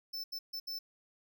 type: tone bursts at uneven times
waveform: square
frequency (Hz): 5290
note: E8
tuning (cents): +5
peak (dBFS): -38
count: 4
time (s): 0.13-0.24 / 0.32-0.39 / 0.53-0.6 / 0.67-0.79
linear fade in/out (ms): 10
effects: none